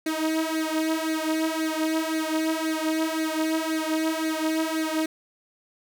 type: tone with flanger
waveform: sawtooth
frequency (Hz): 317.6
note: D#4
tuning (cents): +36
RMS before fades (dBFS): -26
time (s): 0.06-5.06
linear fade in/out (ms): 5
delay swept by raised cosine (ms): 0.46 to 3.66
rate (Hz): 1.9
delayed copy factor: +0.8
effects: none